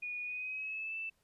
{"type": "tone with pitch glide", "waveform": "sine", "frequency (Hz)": [2456, 2648], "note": ["D#7", "E7"], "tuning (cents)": [-23, 7], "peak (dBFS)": -37, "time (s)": [0.02, 1.1], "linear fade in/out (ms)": 10, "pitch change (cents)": 130, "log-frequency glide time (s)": [0.24, 0.96], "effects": ["pink hiss -75 dBFS RMS until 1.23 s", "resampled to 32000 Hz"]}